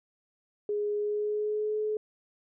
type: tone with pitch glide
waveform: sine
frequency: 415.3 to 427.5 Hz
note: G#4 to A4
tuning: 0 to -50 cents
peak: -27 dBFS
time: 0.69-1.97 s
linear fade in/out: 2 ms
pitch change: +50 cents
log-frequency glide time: 0.96-1.78 s
effects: none